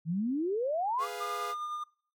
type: exponential sweep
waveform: sine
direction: up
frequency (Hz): 153.1 to 1244.5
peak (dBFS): -28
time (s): 0.05-1.08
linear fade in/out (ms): 50
type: chord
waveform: sawtooth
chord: F diminished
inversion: first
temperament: equal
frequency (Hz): 415.3 / 493.9 / 698.5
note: Ab4 / Cb5 / F5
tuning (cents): 0 / 0 / 0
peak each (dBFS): -37 / -38 / -37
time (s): 0.98-1.55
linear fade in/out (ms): 50
type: tone with tremolo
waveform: triangle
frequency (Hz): 1210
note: D#6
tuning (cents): -49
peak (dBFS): -31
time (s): 1.2-1.84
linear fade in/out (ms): 10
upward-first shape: sine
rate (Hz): 9.8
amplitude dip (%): 30
effects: noise-tail reverb RT60 0.5 s tail -24 dB re dry